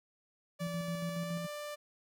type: tone with pitch glide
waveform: sawtooth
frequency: 580 to 591.2 Hz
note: D5 to D5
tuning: -22 to +11 cents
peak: -36 dBFS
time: 0.59-1.76 s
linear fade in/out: 20 ms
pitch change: +33 cents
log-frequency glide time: 1.12-1.42 s
type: tone with tremolo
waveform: sine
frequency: 170 Hz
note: F3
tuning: 46 cents flat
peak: -34 dBFS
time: 0.6-1.47 s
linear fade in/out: 20 ms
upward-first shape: square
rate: 7.1 Hz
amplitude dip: 45%
effects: none